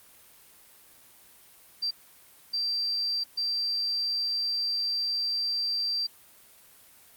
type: tone bursts at uneven times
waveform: sine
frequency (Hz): 4699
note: D8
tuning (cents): 0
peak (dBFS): -26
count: 3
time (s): 1.82-1.91 / 2.53-3.24 / 3.37-6.07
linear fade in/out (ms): 10
effects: white hiss -55 dBFS RMS until 7.16 s + Opus 32 kbps